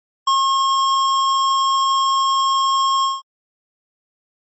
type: tone with ADSR envelope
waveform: square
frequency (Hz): 1079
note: C#6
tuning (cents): -47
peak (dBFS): -13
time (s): 0.27-3.22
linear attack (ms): 6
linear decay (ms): 150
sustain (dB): -2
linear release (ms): 180
effects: low-pass 9000 Hz 12 dB/octave + MP3 32 kbps